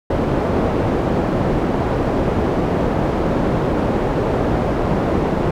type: low-pass noise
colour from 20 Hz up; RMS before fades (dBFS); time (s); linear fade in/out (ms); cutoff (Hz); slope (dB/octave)
white; -18; 0.1-5.51; 5; 500; 12
effects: none